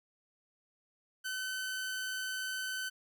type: tone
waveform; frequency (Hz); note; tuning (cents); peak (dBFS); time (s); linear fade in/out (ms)
sawtooth; 1521; F#6; +47; -32; 1.24-2.9; 20
effects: none